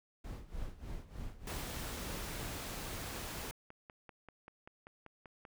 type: noise with tremolo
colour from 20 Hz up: brown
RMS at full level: -42 dBFS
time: 0.24-2.5 s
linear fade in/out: 5 ms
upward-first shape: sine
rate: 3.3 Hz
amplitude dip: 80%
type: noise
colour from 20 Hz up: pink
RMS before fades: -43 dBFS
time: 1.47-3.51 s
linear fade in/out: 2 ms
type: click train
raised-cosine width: 0.5 ms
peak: -36 dBFS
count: 11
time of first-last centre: 3.51-5.452 s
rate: 5.15 Hz
effects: none